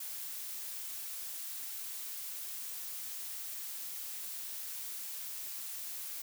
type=noise; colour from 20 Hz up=blue; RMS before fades=-42 dBFS; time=0-6.22 s; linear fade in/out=5 ms; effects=none